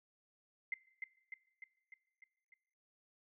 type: tone with echo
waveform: sine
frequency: 2075 Hz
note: C7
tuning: 15 cents flat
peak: -35 dBFS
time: 0.72-0.74 s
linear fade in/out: 2 ms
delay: 300 ms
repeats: 6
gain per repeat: -4 dB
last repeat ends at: 2.54 s
effects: noise-tail reverb RT60 0.9 s tail -21 dB re dry